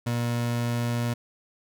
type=tone; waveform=30% pulse; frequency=119.1 Hz; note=A#2; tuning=38 cents sharp; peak=-22 dBFS; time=0.06-1.14 s; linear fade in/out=10 ms; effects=none